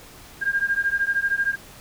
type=beating tone pair; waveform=sine; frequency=1604 / 1617 Hz; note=G6 / G#6; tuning=+39 / -47 cents; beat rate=13 Hz; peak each=-23 dBFS; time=0.41-1.56 s; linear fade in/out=20 ms; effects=pink hiss -45 dBFS RMS until 1.8 s